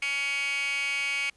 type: tone with high-pass filter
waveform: 15% pulse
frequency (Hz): 280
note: C#4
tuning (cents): +18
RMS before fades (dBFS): -29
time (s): 0.02-1.3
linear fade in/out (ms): 5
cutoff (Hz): 2200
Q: 9.6
effects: pink hiss -64 dBFS RMS until 1.36 s + resampled to 24000 Hz